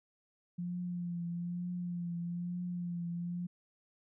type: tone with vibrato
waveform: sine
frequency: 174.61 Hz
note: F3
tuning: in tune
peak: -35 dBFS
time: 0.58-3.47 s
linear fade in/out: 10 ms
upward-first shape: triangle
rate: 1.1 Hz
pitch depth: 38 cents each way
effects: none